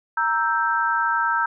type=chord; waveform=sine; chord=E diminished; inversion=second; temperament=equal; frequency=932.3 / 1318.5 / 1568 Hz; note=Bb5 / E6 / G6; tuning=0 / 0 / 0 cents; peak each=-23 dBFS; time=0.17-1.46 s; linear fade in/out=5 ms; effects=none